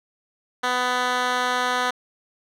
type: tone with band-pass filter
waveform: 10% pulse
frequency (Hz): 249.2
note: B3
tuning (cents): +16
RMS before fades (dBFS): -23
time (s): 0.63-1.91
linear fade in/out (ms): 10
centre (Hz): 1900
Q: 0.63
effects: none